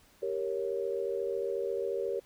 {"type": "chord", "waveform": "sine", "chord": "G diminished", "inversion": "none", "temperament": "equal", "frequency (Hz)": [392, 466.2, 554.4], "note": ["G4", "Bb4", "Db5"], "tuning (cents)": [0, 0, 0], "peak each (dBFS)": [-34, -34, -36], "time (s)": [0.22, 2.2], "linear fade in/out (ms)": 10, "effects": ["pink hiss -62 dBFS RMS until 2.25 s"]}